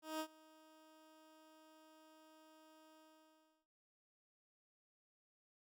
15% pulse tone with ADSR envelope, 313.8 Hz, D#4, 15 cents sharp, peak -33 dBFS, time 0.02-3.67 s, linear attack 180 ms, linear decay 71 ms, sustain -24 dB, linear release 700 ms, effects none

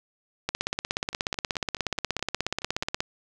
two click trains, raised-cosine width 0.2 ms, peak -24 / -9 dBFS, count 9 / 43, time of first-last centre 1.13-2.832 / 0.49-3.005 s, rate 4.7 / 16.7 Hz, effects none

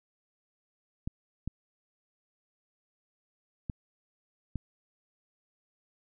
clicks, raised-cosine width 5 ms, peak -21 dBFS, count 4, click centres 1.075 / 1.476 / 3.698 / 4.557 s, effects none

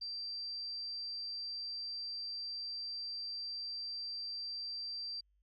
sine tone, 4699 Hz, D8, in tune, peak -39 dBFS, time 0.01-5.21 s, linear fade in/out 10 ms, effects added 50 Hz sine -70 dBFS peak until 5.42 s

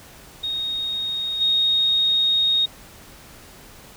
sine tone with level steps, 3729 Hz, A#7, in tune, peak -23 / -16 dBFS, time 0.43-2.66 s, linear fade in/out 10 ms, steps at 1.4 s, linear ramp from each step 20 ms, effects pink hiss -45 dBFS RMS until 3.96 s

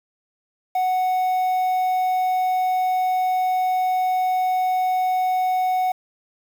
triangle tone with quantisation, 740 Hz, F#5, in tune, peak -16 dBFS, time 0.75-5.92 s, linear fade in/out 5 ms, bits 7, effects none

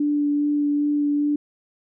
sine tone with vibrato, 292 Hz, D4, 10 cents flat, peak -18 dBFS, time 0-1.36 s, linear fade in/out 5 ms, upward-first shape sine, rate 2.5 Hz, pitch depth 10 cents each way, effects none

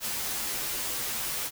white noise with comb filter, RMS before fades -32 dBFS, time 0-1.51 s, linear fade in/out 50 ms, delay 11 ms, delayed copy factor -0.8, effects none

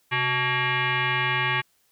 sine tone with frequency modulation, 370 Hz, F#4, in tune, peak -21 dBFS, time 0.11-1.62 s, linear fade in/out 20 ms, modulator 501 Hz, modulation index 5, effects white hiss -66 dBFS RMS until 1.91 s

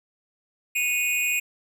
square tone with amplitude modulation, 2488 Hz, D#7, 1 cent flat, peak -19 dBFS, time 0.75-1.4 s, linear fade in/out 10 ms, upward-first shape sine, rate 294 Hz, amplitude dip 80%, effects none

